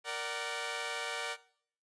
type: chord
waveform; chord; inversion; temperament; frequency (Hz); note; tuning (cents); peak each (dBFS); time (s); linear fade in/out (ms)
10% pulse; Bb augmented; none; equal with one note detuned; 466.2 / 587.3 / 752.1; Bb4 / D5 / F#5; 0 / 0 / +28; -32; 0.04-1.37; 50
effects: noise-tail reverb RT60 0.6 s tail -19 dB re dry + resampled to 22050 Hz